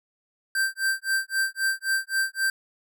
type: tone with tremolo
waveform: square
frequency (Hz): 1567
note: G6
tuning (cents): -1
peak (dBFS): -21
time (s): 0.55-2.5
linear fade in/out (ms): 2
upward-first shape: sine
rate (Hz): 3.8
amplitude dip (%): 100
effects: none